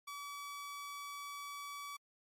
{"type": "tone", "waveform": "sawtooth", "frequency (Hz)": 1144, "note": "D6", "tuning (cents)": -46, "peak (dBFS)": -40, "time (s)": [0.07, 1.97], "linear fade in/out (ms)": 10, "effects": ["MP3 64 kbps"]}